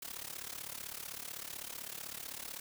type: noise with amplitude modulation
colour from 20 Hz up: white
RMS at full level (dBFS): -41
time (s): 0.02-2.6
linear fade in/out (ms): 5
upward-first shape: sine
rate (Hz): 35.8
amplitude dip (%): 85
effects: none